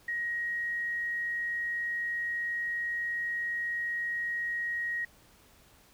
sine tone, 1888 Hz, A#6, 22 cents sharp, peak -30 dBFS, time 0.08-5.05 s, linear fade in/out 5 ms, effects pink hiss -60 dBFS RMS until 5.93 s

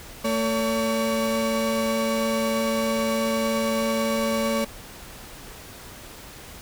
35% pulse tone pair together, 224.6 / 566 Hz, A3 / C#5, +36 / +36 cents, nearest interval octave + major third, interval 1600 cents, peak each -23 dBFS, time 0.24-4.65 s, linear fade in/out 10 ms, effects pink hiss -42 dBFS RMS until 6.61 s

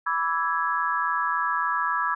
sine chord, E dominant seventh, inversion second, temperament equal with one note detuned, 987.8 / 1155.1 / 1318.5 / 1661.2 Hz, B5 / D6 / E6 / G#6, 0 / -29 / 0 / 0 cents, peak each -28 dBFS, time 0.06-2.15 s, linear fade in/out 10 ms, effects none

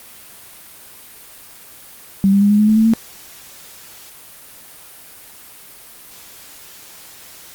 sine tone with pitch steps, 195.1 / 199.2 / 203.4 / 207.7 / 212 / 216.5 / 221 / 225.7 Hz, G3 / G3 / G#3 / G#3 / G#3 / A3 / A3 / A3, -8 / +28 / -36 / 0 / +36 / -28 / +8 / +44 cents, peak -9 dBFS, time 2.24-2.936 s, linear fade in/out 0 ms, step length 87 ms, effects white hiss -40 dBFS RMS until 7.54 s + Opus 32 kbps

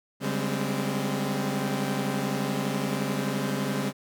sawtooth tone cluster, 141.2 / 194.7 / 206.4 / 259.5 Hz, C#3 / G3 / G#3 / C4, +32 / -12 / -10 / -14 cents, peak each -28 dBFS, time 0.2-3.93 s, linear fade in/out 50 ms, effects none

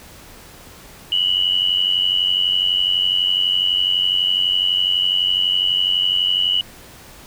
sine tone pair together, 2900 / 2992 Hz, F#7 / F#7, -35 / +19 cents, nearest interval minor second, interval 54 cents, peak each -18 dBFS, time 1.12-6.61 s, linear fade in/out 2 ms, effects pink hiss -42 dBFS RMS until 7.26 s

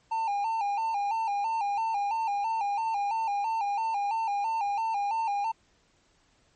triangle tone with vibrato, 853 Hz, G#5, 46 cents sharp, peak -24 dBFS, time 0.11-5.52 s, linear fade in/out 10 ms, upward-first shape square, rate 3 Hz, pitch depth 91 cents each way, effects pink hiss -66 dBFS RMS until 6.55 s + MP3 32 kbps

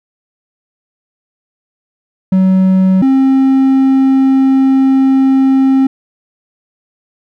triangle tone pair in turn, 188.3 / 266.8 Hz, F#3 / C4, +31 / +34 cents, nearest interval tritone, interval 603 cents, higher second, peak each -4 dBFS, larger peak neither, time 2.32-3.02 / 3.02-5.87 s, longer second, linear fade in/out 5 ms, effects none

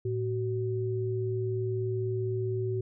sine tone pair together, 112 / 376.7 Hz, A2 / F#4, +31 / +31 cents, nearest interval octave + major sixth, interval 2100 cents, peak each -30 / -31 dBFS, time 0.05-2.81 s, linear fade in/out 5 ms, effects none

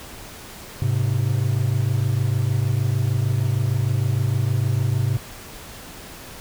triangle tone pair together, 104.1 / 130.63 Hz, G#2 / C3, +5 / -2 cents, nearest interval major third, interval 393 cents, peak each -19 dBFS, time 0.82-5.17 s, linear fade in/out 0 ms, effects pink hiss -39 dBFS RMS until 6.4 s

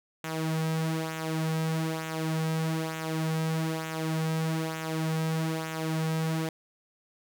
sawtooth tone with flanger, 160 Hz, D#3, 49 cents sharp, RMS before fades -30 dBFS, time 0.24-6.49 s, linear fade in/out 2 ms, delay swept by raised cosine 0.2 to 3.5 ms, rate 1.1 Hz, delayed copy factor -0.6, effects none

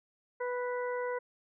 harmonic tone, 493.2 Hz, B4, 2 cents flat, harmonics 1 / 2 / 3 / 4, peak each -33 / -39 / -43 / -45 dBFS, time 0.4-1.19 s, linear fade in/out 10 ms, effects none

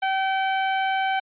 sawtooth tone, 769 Hz, G5, 33 cents flat, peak -17 dBFS, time 0.02-1.2 s, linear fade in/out 10 ms, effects resampled to 8000 Hz

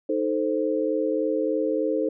sine chord, A diminished, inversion second, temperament equal, 311.1 / 440 / 523.3 Hz, Eb4 / A4 / C5, 0 / 0 / 0 cents, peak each -26 dBFS, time 0.09-2.09 s, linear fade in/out 5 ms, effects none

